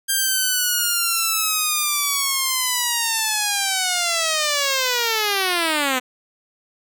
5% pulse linear sweep, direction down, 1600 to 248.6 Hz, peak -7 dBFS, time 0.08-6 s, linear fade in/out 20 ms, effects none

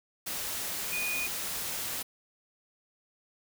sine tone in noise, 2465 Hz, D#7, 17 cents flat, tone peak -31 dBFS, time 0.92-1.27 s, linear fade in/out 10 ms, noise white, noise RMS -35 dBFS, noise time 0.26-2.03 s, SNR +1 dB, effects none

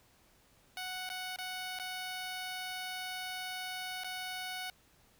10% pulse tone with dropouts, 740 Hz, F#5, in tune, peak -30 dBFS, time 0.77-4.7 s, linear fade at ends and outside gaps 1 ms, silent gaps 1.091-1.1 / 1.361-1.386 / 1.789-1.797 / 4.036-4.044 s, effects pink hiss -66 dBFS RMS until 5.19 s

